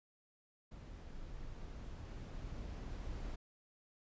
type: noise with level ramp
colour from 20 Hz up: brown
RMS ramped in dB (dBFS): -50 to -43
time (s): 0.71-3.36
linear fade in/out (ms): 10
effects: resampled to 16000 Hz